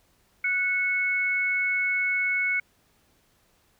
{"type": "tone pair together", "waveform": "sine", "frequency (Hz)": [1477, 2202], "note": ["F#6", "C#7"], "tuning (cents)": [-3, -12], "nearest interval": "perfect fifth", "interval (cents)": 691, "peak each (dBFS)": [-30, -23], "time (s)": [0.44, 2.6], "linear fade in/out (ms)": 5, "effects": ["pink hiss -65 dBFS RMS until 3.79 s"]}